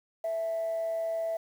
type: tone with amplitude modulation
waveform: sine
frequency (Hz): 659.3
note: E5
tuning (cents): 0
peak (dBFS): -26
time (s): 0.24-1.37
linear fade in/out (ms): 5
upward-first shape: sine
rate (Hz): 207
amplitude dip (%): 30
effects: tanh soft clip ceiling -25 dBFS + 9-bit